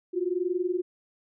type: tone pair together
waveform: sine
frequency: 349.2 / 370 Hz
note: F4 / F#4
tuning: 0 / 0 cents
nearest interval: minor second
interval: 100 cents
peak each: -28 dBFS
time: 0.13-0.82 s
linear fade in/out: 20 ms
effects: none